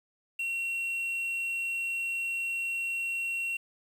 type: tone with quantisation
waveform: triangle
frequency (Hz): 2732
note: F7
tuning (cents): -39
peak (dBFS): -28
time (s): 0.39-3.57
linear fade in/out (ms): 5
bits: 9
effects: none